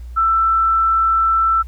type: tone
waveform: sine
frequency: 1331 Hz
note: E6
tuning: 16 cents sharp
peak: -12 dBFS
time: 0.16-1.63 s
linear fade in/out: 20 ms
effects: added 60 Hz sine -29 dBFS peak until 1.67 s + pink hiss -55 dBFS RMS until 1.67 s